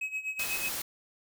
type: tone with tremolo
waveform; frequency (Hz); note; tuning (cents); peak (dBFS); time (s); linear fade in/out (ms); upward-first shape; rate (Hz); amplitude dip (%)
triangle; 2554; D#7; +45; -28; 0.01-0.69; 5; sine; 8.1; 80
type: noise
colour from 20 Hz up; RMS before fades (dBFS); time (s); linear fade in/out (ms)
white; -35; 0.39-0.82; 5
effects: none